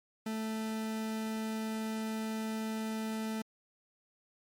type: tone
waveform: 40% pulse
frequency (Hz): 220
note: A3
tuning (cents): 0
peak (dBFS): -33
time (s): 0.26-3.42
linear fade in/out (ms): 5
effects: MP3 64 kbps